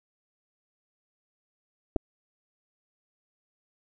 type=clicks; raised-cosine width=2 ms; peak=-13 dBFS; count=2; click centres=1.961 / 1.964 s; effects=none